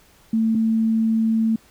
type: tone pair in turn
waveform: sine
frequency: 223.3 / 223.3 Hz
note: A3 / A3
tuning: +26 / +26 cents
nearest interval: unison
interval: 0 cents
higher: neither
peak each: -16 dBFS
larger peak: neither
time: 0.33-0.55 / 0.55-1.56 s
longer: second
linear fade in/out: 5 ms
effects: pink hiss -54 dBFS RMS until 1.7 s